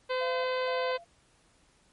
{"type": "harmonic tone", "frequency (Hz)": 511, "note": "C5", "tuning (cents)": -41, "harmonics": [1, 2, 3, 4, 5, 6, 7, 8, 9], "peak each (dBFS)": [-29, -35, -39, -41, -43, -45, -46, -47, -48], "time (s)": [0.09, 0.98], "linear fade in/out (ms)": 20}
{"type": "tone with tremolo", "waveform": "sine", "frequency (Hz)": 685, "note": "F5", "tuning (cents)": -34, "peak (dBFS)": -36, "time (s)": [0.2, 1.05], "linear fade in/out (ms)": 20, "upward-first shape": "square", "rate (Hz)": 2.1, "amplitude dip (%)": 75}
{"effects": ["pink hiss -65 dBFS RMS until 1.92 s", "MP3 48 kbps"]}